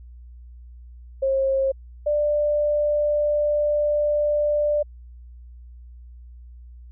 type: tone pair in turn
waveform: sine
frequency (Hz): 538 / 591.9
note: C5 / D5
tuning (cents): +48 / +13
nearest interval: major second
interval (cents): 165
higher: second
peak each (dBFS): -18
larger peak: neither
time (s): 1.22-1.72 / 2.06-4.83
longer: second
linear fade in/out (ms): 10
effects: added 60 Hz sine -40 dBFS peak until 6.91 s